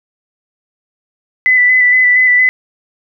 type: tone with vibrato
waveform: sine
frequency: 1997 Hz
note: B6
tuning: 19 cents sharp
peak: -6 dBFS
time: 1.46-2.49 s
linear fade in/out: 0 ms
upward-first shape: square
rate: 4.3 Hz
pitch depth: 18 cents each way
effects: none